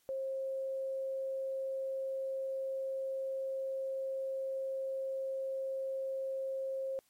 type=tone; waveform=sine; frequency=534 Hz; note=C5; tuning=35 cents sharp; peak=-34 dBFS; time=0.09-6.99 s; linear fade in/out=0 ms; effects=white hiss -72 dBFS RMS until 7.09 s + MP3 64 kbps